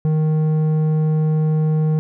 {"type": "tone with low-pass filter", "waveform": "square", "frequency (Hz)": 155.56, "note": "D#3", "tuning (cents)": 0, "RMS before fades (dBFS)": -17, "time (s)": [0.05, 1.99], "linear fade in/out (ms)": 0, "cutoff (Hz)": 470, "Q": 0.57, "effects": []}